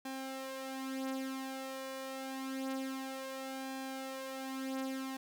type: tone with flanger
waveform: sawtooth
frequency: 265.6 Hz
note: C4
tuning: 26 cents sharp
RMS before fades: -41 dBFS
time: 0.05-5.17 s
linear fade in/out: 5 ms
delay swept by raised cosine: 1.2 to 5.5 ms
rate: 0.27 Hz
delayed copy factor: +0.65
effects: 11-bit